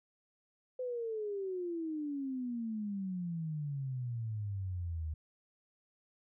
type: exponential sweep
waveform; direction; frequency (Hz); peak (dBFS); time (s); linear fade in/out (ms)
sine; down; 513 to 76.3; -35; 0.79-5.14; 5
effects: none